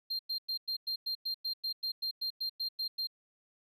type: tone bursts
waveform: triangle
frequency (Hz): 4186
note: C8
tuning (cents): 0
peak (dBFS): -31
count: 16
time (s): 0.1-3.072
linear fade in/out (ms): 10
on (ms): 92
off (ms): 100
effects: none